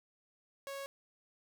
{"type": "tone", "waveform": "sawtooth", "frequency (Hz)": 552, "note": "C#5", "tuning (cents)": -7, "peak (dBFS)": -37, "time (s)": [0.67, 0.86], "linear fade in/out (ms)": 0, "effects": ["12-bit"]}